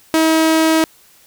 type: tone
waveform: sawtooth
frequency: 320 Hz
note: D#4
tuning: 49 cents sharp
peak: -7 dBFS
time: 0.14-0.84 s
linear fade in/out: 0 ms
effects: white hiss -49 dBFS RMS until 1.26 s